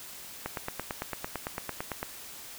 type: click train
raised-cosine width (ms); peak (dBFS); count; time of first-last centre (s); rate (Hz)
0.5; -17; 15; 0.46-2.03; 8.92
effects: white hiss -45 dBFS RMS until 2.58 s